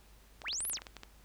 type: clicks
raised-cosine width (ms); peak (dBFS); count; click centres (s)
0.2; -27; 12; 0.418 / 0.483 / 0.53 / 0.605 / 0.651 / 0.698 / 0.733 / 0.771 / 0.819 / 0.868 / 0.967 / 1.034
type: linear two-way sweep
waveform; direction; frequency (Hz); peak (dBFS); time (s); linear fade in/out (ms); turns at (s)
sine; up then down; 220 to 11860 to 284.9; -34; 0.43-0.8; 50; 0.69
effects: added 50 Hz sine -58 dBFS peak until 1.24 s + pink hiss -63 dBFS RMS until 1.24 s